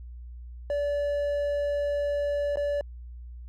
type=tone with dropouts; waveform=triangle; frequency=577 Hz; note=D5; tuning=31 cents flat; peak=-23 dBFS; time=0.7-2.81 s; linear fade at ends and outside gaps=1 ms; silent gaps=2.558-2.571 s; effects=added 60 Hz sine -39 dBFS peak until 3.48 s